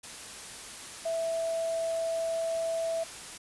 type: tone in noise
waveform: sine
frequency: 659.3 Hz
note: E5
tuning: in tune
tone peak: -28 dBFS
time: 1.05-3.04 s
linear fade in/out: 10 ms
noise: white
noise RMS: -43 dBFS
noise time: 0.03-3.38 s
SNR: +12 dB
effects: resampled to 24000 Hz